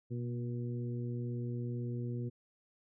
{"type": "harmonic tone with a mistuned harmonic", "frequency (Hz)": 120, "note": "B2", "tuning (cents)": -49, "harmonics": [1, 2, 3, 4], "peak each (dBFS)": [-36, -42, -45, -51], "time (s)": [0.1, 2.3], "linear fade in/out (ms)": 20, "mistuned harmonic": 1, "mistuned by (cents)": 29, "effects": []}